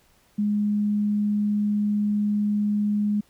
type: tone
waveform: sine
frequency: 207.7 Hz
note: G#3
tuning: in tune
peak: -20 dBFS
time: 0.38-3.21 s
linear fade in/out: 10 ms
effects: pink hiss -61 dBFS RMS until 3.29 s